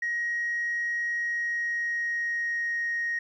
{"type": "tone with pitch glide", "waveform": "sine", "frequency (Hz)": [1889, 1871.6], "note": ["A#6", "A#6"], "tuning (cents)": [22, 6], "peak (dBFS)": -25, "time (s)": [0.02, 3.19], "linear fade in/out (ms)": 5, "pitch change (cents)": -16, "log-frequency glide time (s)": [1.13, 2.87], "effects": ["tanh soft clip ceiling -23 dBFS", "11-bit"]}